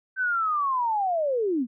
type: linear sweep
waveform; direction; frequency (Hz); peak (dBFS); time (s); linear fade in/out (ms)
sine; down; 1551 to 220; -22; 0.16-1.67; 50
effects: none